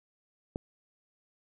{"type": "click", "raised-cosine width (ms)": 2, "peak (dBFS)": -20, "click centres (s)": 0.559, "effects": []}